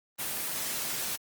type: noise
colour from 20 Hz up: white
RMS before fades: -33 dBFS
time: 0.18-1.17 s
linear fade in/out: 20 ms
effects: high-pass 100 Hz 12 dB/octave + Opus 24 kbps